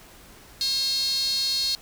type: tone with high-pass filter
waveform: sawtooth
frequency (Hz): 537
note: C5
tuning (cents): +45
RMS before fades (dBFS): -25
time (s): 0.61-1.75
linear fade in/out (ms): 0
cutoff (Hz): 4300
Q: 9.7
effects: pink hiss -49 dBFS RMS until 1.81 s